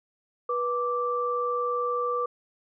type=tone pair together; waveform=sine; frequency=487.8 / 1171.3 Hz; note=B4 / D6; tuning=-21 / -5 cents; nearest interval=octave + minor third; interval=1516 cents; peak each=-28 / -27 dBFS; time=0.49-2.26 s; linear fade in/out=5 ms; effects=none